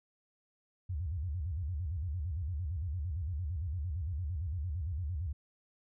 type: tone with vibrato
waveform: sine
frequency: 81.2 Hz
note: E2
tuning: 26 cents flat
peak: -33 dBFS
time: 0.89-5.33 s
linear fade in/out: 10 ms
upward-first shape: square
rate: 8.8 Hz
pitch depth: 210 cents each way
effects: none